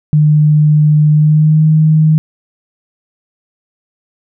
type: tone with pitch glide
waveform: sine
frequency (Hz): 151.2 to 156.08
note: D#3 to D#3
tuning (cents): -49 to +6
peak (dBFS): -5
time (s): 0.13-2.18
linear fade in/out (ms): 0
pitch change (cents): +55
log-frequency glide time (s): 1.12-1.65
effects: none